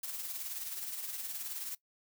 blue noise with tremolo, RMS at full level -38 dBFS, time 0.03-1.75 s, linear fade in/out 5 ms, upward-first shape triangle, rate 19 Hz, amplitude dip 55%, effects noise-tail reverb RT60 0.1 s tail -19 dB re dry

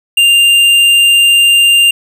sine tone with tanh clipping, 2794 Hz, F7, in tune, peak -6 dBFS, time 0.17-1.91 s, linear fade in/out 5 ms, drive 11 dB, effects none

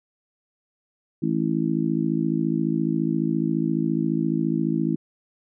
harmonic tone, 54.5 Hz, A1, 16 cents flat, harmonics 3 / 4 / 5 / 6, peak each -26 / -26 / -26 / -26 dBFS, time 1.22-4.96 s, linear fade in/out 10 ms, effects none

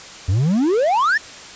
triangle exponential sweep, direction up, 84.9 to 1872 Hz, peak -12 dBFS, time 0.28-1.18 s, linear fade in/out 10 ms, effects white hiss -37 dBFS RMS until 1.55 s + resampled to 16000 Hz

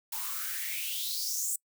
blue noise with high-pass filter sweep, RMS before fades -34 dBFS, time 0.12-1.56 s, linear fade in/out 5 ms, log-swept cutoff 850 to 8200 Hz, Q 5.9, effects noise-tail reverb RT60 0.1 s tail -26 dB re dry

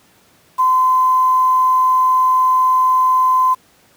sine tone with quantisation, 1026 Hz, C6, 34 cents flat, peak -10 dBFS, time 0.58-3.55 s, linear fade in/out 20 ms, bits 6, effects pink hiss -52 dBFS RMS until 3.96 s + high-pass 100 Hz 12 dB/octave

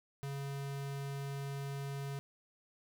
square tone, 139.2 Hz, C#3, 8 cents sharp, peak -39 dBFS, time 0.23-2.19 s, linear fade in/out 0 ms, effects none

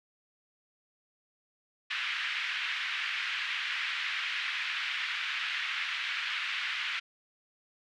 white band-pass noise, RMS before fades -34 dBFS, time 1.9-7 s, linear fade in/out 10 ms, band 1500 to 3000 Hz, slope 24 dB/octave, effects none

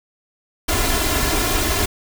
pink noise with comb filter, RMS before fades -19 dBFS, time 0.68-1.86 s, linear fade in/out 10 ms, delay 2.9 ms, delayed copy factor +0.65, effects none

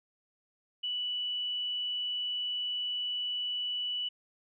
sine tone, 2960 Hz, F#7, in tune, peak -31 dBFS, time 0.83-4.09 s, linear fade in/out 10 ms, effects none

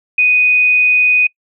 sine tone, 2489 Hz, D#7, in tune, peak -8 dBFS, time 0.18-1.27 s, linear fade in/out 5 ms, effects noise-tail reverb RT60 0.1 s tail -25 dB re dry

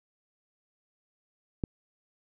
click, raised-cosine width 3 ms, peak -16 dBFS, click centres 1.638 s, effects none

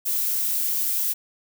violet noise, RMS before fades -24 dBFS, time 0.05-1.14 s, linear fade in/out 20 ms, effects none

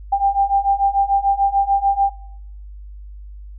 sine beating tone pair, 789 / 795.8 Hz, G5 / G5, +11 / +26 cents, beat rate 6.8 Hz, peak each -18 / -16 dBFS, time 0.12-2.1 s, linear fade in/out 10 ms, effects noise-tail reverb RT60 0.7 s tail -19 dB re dry + added 50 Hz sine -33 dBFS peak until 3.58 s

